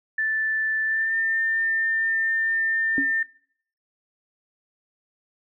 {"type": "tone with pitch glide", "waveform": "sine", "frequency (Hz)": [1760, 1801.1], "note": ["A6", "A6"], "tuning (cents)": [0, 40], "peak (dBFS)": -21, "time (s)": [0.18, 3.23], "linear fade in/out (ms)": 5, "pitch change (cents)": 40, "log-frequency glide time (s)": [0.85, 1.16]}
{"type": "tone with exponential decay", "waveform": "sine", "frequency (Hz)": 276.9, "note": "C#4", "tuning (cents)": -2, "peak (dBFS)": -19, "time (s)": [2.98, 3.13], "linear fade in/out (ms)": 1, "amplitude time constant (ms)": 31}
{"effects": ["noise-tail reverb RT60 0.6 s tail -21 dB re dry"]}